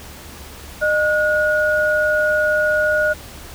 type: tone pair together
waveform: sine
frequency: 610.6 / 1448 Hz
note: D#5 / F#6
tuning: -33 / -38 cents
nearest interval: octave + minor third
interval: 1495 cents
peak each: -17 dBFS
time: 0.81-3.14 s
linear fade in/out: 20 ms
effects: added 72 Hz sine -41 dBFS peak until 3.54 s + pink hiss -38 dBFS RMS until 3.54 s